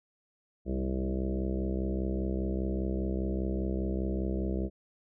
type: harmonic tone with a mistuned harmonic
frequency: 65 Hz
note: C2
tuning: 11 cents flat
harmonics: 1 / 2 / 3 / 4 / 5 / 6 / 7 / 8 / 9 / 10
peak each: -32 / -43 / -34 / -46 / -37 / -40 / -43 / -46 / -45 / -47 dBFS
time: 0.65-4.7 s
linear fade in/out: 50 ms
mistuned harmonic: 5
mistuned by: +19 cents
effects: none